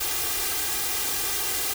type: noise with comb filter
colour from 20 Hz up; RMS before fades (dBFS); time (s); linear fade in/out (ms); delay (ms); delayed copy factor
white; -27; 0-1.74; 10; 2.5; +0.85
effects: none

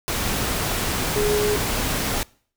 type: tone in noise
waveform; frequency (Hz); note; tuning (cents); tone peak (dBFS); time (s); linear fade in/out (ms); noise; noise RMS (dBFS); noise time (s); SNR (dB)
sine; 417.8; G#4; +10; -19; 1.16-1.56; 0; pink; -24; 0.08-2.23; +2
effects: noise-tail reverb RT60 0.5 s tail -24 dB re dry

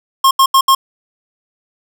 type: tone bursts at uneven times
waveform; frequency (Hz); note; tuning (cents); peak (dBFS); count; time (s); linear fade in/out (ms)
square; 1073; C6; +43; -7; 4; 0.24-0.31 / 0.39-0.46 / 0.54-0.61 / 0.68-0.75; 5
effects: 7-bit

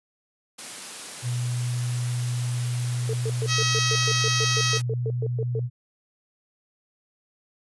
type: high-pass noise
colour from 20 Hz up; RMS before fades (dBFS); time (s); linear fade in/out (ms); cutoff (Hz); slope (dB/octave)
white; -37; 0.58-4.82; 10; 130; 24
type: tone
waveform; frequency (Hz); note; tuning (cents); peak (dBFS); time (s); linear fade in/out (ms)
sine; 122.2; B2; -18; -24; 1.22-5.7; 50
type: tone bursts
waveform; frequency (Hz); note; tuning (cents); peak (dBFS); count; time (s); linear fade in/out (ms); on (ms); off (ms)
sine; 444.6; A4; +18; -27; 16; 3.09-5.594; 2; 44; 120
type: harmonic tone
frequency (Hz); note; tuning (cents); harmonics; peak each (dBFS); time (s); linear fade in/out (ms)
640; D#5; +49; 2 / 3 / 4 / 5 / 6 / 7 / 8 / 9 / 10; -31 / -31 / -31 / -31 / -31 / -31 / -31 / -31 / -31; 3.47-4.81; 50
effects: resampled to 24000 Hz

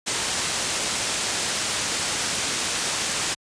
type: low-pass noise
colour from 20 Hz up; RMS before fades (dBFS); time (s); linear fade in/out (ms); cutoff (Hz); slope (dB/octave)
white; -26; 0.06-3.35; 20; 8900; 24
effects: high-pass 60 Hz 12 dB/octave + resampled to 22050 Hz

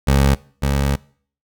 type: tone pair in turn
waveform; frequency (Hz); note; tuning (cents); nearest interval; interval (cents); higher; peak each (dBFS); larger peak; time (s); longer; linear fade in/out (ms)
20% pulse; 68.7 / 69.54; C#2 / C#2; -15 / +6; unison; 21; second; -7 / -11; first; 0.07-0.35 / 0.62-0.96; second; 10
effects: noise-tail reverb RT60 0.5 s tail -22 dB re dry

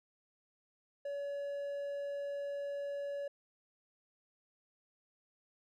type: tone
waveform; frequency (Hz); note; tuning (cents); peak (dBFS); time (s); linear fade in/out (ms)
triangle; 567; C#5; +39; -35; 1.05-3.28; 5
effects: none

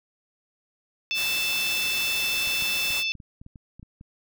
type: harmonic tone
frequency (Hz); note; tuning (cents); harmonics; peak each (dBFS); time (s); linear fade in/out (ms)
880; A5; 0; 3 / 4 / 5 / 6 / 7; -26 / -30 / -40 / -34 / -45; 1.11-3.12; 0
type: noise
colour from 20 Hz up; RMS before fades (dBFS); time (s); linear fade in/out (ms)
white; -32; 1.14-3.04; 50
type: clicks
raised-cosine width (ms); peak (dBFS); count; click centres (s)
5; -32; 11; 2.475 / 2.624 / 2.905 / 3.153 / 3.202 / 3.415 / 3.464 / 3.558 / 3.796 / 3.829 / 4.011
effects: none

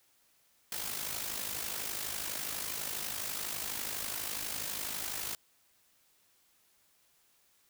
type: noise with amplitude modulation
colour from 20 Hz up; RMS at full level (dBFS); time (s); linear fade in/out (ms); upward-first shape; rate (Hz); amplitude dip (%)
white; -35; 0.72-5.35; 2; sine; 52.1; 60
effects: white hiss -69 dBFS RMS until 7.69 s

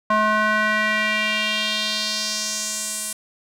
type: tone with band-pass filter sweep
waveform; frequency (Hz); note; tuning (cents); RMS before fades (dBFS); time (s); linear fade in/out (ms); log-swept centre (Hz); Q
square; 214.2; A3; -46; -22; 0.1-3.13; 5; 1100 to 9500; 2.4
effects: none

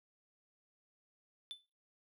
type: tone with exponential decay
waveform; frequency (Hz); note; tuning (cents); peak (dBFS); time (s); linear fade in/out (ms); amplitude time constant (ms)
triangle; 3515; A7; -2; -36; 1.51-1.61; 0; 21
effects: noise-tail reverb RT60 0.3 s tail -17 dB re dry

